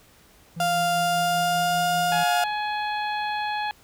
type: tone with tremolo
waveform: triangle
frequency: 166.6 Hz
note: E3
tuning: 19 cents sharp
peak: -29 dBFS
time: 0.56-2.24 s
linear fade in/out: 10 ms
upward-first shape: sine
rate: 5.1 Hz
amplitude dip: 35%
type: tone with pitch glide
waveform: 35% pulse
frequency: 698.5 to 709.5 Hz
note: F5 to F5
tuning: 0 to +27 cents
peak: -19 dBFS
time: 0.6-2.44 s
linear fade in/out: 2 ms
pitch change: +27 cents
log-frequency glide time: 0.93-1.9 s
type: harmonic tone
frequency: 841 Hz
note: G#5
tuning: 22 cents sharp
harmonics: 1 / 2 / 3 / 4 / 5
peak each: -26 / -32 / -36 / -38 / -40 dBFS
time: 2.12-3.71 s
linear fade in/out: 0 ms
effects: pink hiss -55 dBFS RMS until 3.83 s